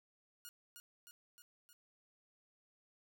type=tone with echo; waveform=5% pulse; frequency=1435 Hz; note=F6; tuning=47 cents sharp; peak=-38 dBFS; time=0.45-0.49 s; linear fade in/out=0 ms; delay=310 ms; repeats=4; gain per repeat=-3 dB; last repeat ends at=1.73 s; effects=none